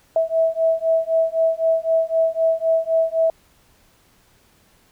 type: beating tone pair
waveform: sine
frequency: 650 / 653.9 Hz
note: E5 / E5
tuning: -24 / -14 cents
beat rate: 3.9 Hz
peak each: -19 dBFS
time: 0.16-3.3 s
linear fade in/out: 2 ms
effects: pink hiss -57 dBFS RMS until 4.91 s